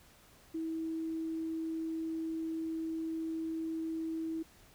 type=tone; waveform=sine; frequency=323.4 Hz; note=E4; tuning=33 cents flat; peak=-34 dBFS; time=0.54-4.43 s; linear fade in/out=10 ms; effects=pink hiss -61 dBFS RMS until 4.74 s